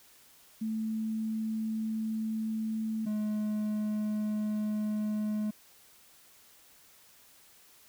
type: tone pair in turn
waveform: sine / triangle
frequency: 220 / 212.3 Hz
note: A3 / G#3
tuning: 0 / +38 cents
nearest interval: minor second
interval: 62 cents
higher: first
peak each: -30 / -27 dBFS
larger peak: second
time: 0.61-3.06 / 3.06-5.51 s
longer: neither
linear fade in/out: 10 ms
effects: white hiss -59 dBFS RMS until 7.88 s